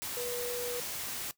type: tone in noise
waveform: sine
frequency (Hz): 486.5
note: B4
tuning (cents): -26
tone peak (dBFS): -35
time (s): 0.17-0.8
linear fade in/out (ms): 0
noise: white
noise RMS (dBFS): -38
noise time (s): 0.02-1.31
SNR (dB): 0
effects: noise-tail reverb RT60 0.1 s tail -17 dB re dry